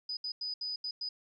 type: tone bursts at uneven times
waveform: sine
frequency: 4978 Hz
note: D#8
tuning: in tune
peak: -34 dBFS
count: 6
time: 0.09-0.17 / 0.24-0.32 / 0.41-0.54 / 0.61-0.76 / 0.84-0.91 / 1.01-1.09 s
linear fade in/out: 5 ms
effects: none